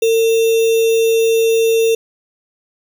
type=tone with sample-and-hold; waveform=sine; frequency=453.3 Hz; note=A#4; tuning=48 cents flat; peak=-10 dBFS; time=0.02-1.95 s; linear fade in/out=5 ms; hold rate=3150 Hz; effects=none